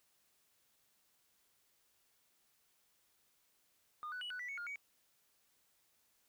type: tone with pitch steps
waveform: sine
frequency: 1219 / 1488 / 2937 / 1486 / 1965 / 2216 / 1416 / 2256 Hz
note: D#6 / F#6 / F#7 / F#6 / B6 / C#7 / F6 / C#7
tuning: -36 / +9 / -13 / +7 / -9 / -1 / +23 / +30 cents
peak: -40 dBFS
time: 4.03-4.758 s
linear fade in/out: 0 ms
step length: 91 ms
effects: tanh soft clip ceiling -39 dBFS + white hiss -75 dBFS RMS until 6.28 s